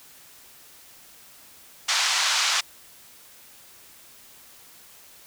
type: band-pass noise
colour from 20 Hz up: white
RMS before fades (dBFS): -23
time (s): 1.88-2.61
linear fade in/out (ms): 10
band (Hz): 840 to 6300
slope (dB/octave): 24
effects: white hiss -50 dBFS RMS until 5.26 s